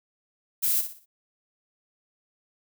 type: noise with echo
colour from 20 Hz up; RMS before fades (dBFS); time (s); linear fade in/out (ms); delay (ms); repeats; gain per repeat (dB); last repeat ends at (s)
violet; -24; 0.62-0.82; 20; 60; 4; -9; 1.06
effects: none